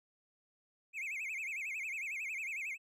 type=tone with vibrato; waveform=triangle; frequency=2349 Hz; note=D7; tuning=in tune; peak=-36 dBFS; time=0.93-2.78 s; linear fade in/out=50 ms; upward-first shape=sine; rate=11 Hz; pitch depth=200 cents each way; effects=none